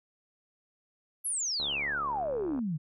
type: exponential sweep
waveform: sine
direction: down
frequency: 11620 to 143.7 Hz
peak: -29 dBFS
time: 1.24-2.78 s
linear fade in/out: 20 ms
type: click train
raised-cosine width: 1 ms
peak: -29 dBFS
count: 72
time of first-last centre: 1.6-2.59 s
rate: 71.7 Hz
effects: none